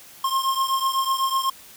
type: beating tone pair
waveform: square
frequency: 1064 / 1072 Hz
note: C6 / C6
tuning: +29 / +42 cents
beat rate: 8 Hz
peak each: -23 / -26 dBFS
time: 0.24-1.5 s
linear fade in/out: 5 ms
effects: white hiss -46 dBFS RMS until 1.76 s